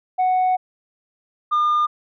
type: tone pair in turn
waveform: sine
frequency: 740 / 1209 Hz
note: F#5 / D6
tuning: 0 / +50 cents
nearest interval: minor sixth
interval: 850 cents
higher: second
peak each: -13 dBFS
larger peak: neither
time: 0.18-0.57 / 1.51-1.87 s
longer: first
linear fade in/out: 20 ms
effects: tanh soft clip ceiling -14 dBFS